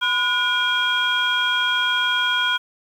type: tone cluster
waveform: sine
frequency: 1010 / 1449 / 2390 / 3263 Hz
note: B5 / F#6 / D7 / G#7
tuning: +39 / -37 / +30 / -31 cents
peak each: -25 / -20 / -29 / -21 dBFS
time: 0.01-2.58 s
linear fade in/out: 20 ms
effects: tanh soft clip ceiling -10 dBFS + 8-bit